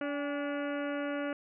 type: harmonic tone with a mistuned harmonic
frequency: 287.6 Hz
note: D4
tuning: 36 cents flat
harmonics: 1 / 2 / 3 / 4 / 5 / 6 / 7 / 8 / 9 / 10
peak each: -35 / -36 / -48 / -46 / -42 / -48 / -50 / -51 / -53 / -53 dBFS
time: 0.01-1.33 s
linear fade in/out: 2 ms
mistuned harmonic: 3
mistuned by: -85 cents
effects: none

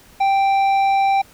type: tone with tanh clipping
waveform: sine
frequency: 784 Hz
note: G5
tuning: in tune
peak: -15 dBFS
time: 0.2-1.22 s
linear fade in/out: 10 ms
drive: 9 dB
effects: pink hiss -48 dBFS RMS until 1.33 s

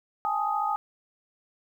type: tone cluster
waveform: sine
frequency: 812 / 866 / 1249 Hz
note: G#5 / A5 / D#6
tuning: -39 / -28 / +6 cents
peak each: -29 dBFS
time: 0.25-0.76 s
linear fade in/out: 0 ms
effects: 10-bit

